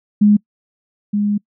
sine tone pair in turn, 207.7 / 206.1 Hz, G#3 / G#3, 0 / -13 cents, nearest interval unison, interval 13 cents, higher first, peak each -7 / -14 dBFS, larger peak first, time 0.21-0.37 / 1.13-1.38 s, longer second, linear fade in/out 10 ms, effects noise-tail reverb RT60 0.1 s tail -26 dB re dry

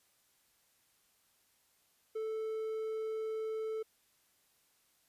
triangle tone, 439.4 Hz, A4, 2 cents flat, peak -33 dBFS, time 2.15-3.83 s, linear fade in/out 10 ms, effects white hiss -72 dBFS RMS until 5.08 s + resampled to 32000 Hz

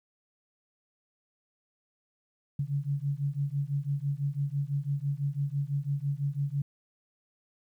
sine beating tone pair, 138.59 / 144.59 Hz, C#3 / D3, 0 / -27 cents, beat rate 6 Hz, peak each -31 dBFS, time 2.59-6.62 s, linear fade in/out 5 ms, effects 11-bit

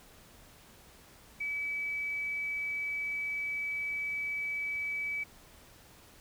sine tone, 2292 Hz, D7, 43 cents flat, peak -32 dBFS, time 1.4-5.24 s, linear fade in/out 10 ms, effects pink hiss -57 dBFS RMS until 6.2 s

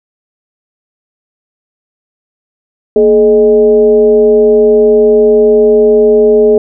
sine tone with frequency modulation, 424.3 Hz, G#4, 37 cents sharp, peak -3 dBFS, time 2.96-6.58 s, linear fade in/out 2 ms, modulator 191 Hz, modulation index 0.58, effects none

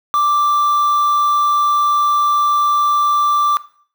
triangle tone with quantisation, 1174.7 Hz, D6, in tune, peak -10 dBFS, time 0.14-3.57 s, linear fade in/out 0 ms, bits 5, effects noise-tail reverb RT60 0.5 s tail -17 dB re dry

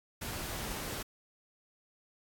pink noise, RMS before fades -39 dBFS, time 0.21-1.03 s, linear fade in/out 10 ms, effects AAC 64 kbps

